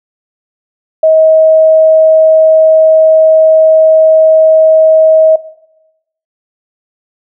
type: tone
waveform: sine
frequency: 635 Hz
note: D#5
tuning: 35 cents sharp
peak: -3 dBFS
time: 1.03-5.36 s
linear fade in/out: 5 ms
effects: noise-tail reverb RT60 0.9 s tail -17 dB re dry